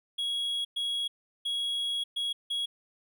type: tone bursts at uneven times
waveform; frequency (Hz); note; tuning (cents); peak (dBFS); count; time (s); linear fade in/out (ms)
triangle; 3322; G#7; 0; -27; 5; 0.18-0.65 / 0.76-1.08 / 1.45-2.04 / 2.16-2.33 / 2.5-2.66; 10
effects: none